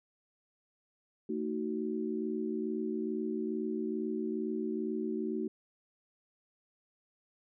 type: chord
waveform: sine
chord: D# diminished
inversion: second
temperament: just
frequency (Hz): 224 / 311.1 / 373.4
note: A3 / D#4 / F#4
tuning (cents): +31 / 0 / +16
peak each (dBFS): -36 / -37 / -36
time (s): 1.29-5.48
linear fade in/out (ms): 5
effects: none